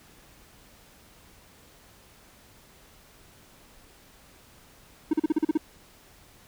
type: tone bursts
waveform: triangle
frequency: 311.1 Hz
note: D#4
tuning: in tune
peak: -17 dBFS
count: 8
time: 5.11-5.575 s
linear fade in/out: 5 ms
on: 24 ms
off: 39 ms
effects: pink hiss -55 dBFS RMS until 6.47 s

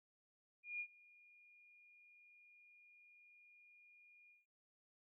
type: tone with ADSR envelope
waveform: sine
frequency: 2427 Hz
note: D#7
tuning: 44 cents flat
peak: -40 dBFS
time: 0.63-4.46 s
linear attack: 170 ms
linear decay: 69 ms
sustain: -24 dB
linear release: 160 ms
effects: none

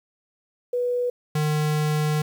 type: tone pair in turn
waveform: sine / square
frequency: 490.4 / 151.9 Hz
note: B4 / D#3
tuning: -12 / -41 cents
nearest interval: octave + minor sixth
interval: 2029 cents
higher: first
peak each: -21 dBFS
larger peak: neither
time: 0.73-1.1 / 1.35-2.22 s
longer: second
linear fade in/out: 5 ms
effects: 9-bit

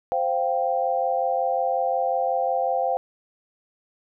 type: chord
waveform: sine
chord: C suspended fourth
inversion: none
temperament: equal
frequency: 523.3 / 698.5 / 784 Hz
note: C5 / F5 / G5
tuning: 0 / 0 / 0 cents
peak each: -25 dBFS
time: 0.12-2.97 s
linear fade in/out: 0 ms
effects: none

